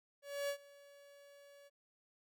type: tone with ADSR envelope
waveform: 45% pulse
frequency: 567 Hz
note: C#5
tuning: 39 cents sharp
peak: -35 dBFS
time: 0.22-1.7 s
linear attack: 270 ms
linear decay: 82 ms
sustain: -23 dB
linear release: 31 ms
effects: none